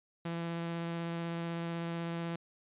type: tone with vibrato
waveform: sawtooth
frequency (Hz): 168.4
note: E3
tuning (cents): +37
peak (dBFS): -31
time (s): 0.25-2.36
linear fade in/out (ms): 5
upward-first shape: sine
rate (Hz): 16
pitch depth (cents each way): 8
effects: resampled to 8000 Hz